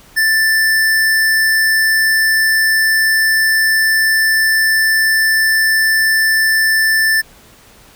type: tone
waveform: square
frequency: 1767 Hz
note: A6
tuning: 7 cents sharp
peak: -11 dBFS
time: 0.16-7.22 s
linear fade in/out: 20 ms
effects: pink hiss -44 dBFS RMS until 7.95 s